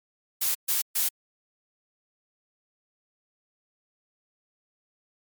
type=noise bursts; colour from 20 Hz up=blue; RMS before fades=-25 dBFS; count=3; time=0.41-1.09 s; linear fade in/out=10 ms; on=140 ms; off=130 ms; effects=MP3 96 kbps